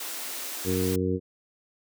white high-pass noise, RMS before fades -35 dBFS, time 0-0.96 s, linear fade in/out 5 ms, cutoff 240 Hz, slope 96 dB/octave
harmonic tone, 92.5 Hz, F#2, in tune, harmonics 1 / 2 / 3 / 4 / 5, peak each -30 / -30 / -30 / -30 / -30 dBFS, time 0.64-1.2 s, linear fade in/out 50 ms
effects none

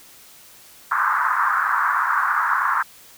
pink band-pass noise, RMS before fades -20 dBFS, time 0.91-2.83 s, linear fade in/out 10 ms, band 1000 to 1600 Hz, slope 48 dB/octave, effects white hiss -47 dBFS RMS until 3.17 s

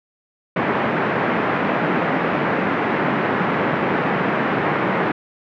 pink band-pass noise, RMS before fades -20 dBFS, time 0.56-5.12 s, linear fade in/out 5 ms, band 160 to 2100 Hz, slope 24 dB/octave, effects none

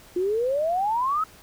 sine exponential sweep, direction up, 347.9 to 1315 Hz, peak -21 dBFS, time 0.16-1.24 s, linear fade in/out 5 ms, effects pink hiss -50 dBFS RMS until 1.42 s

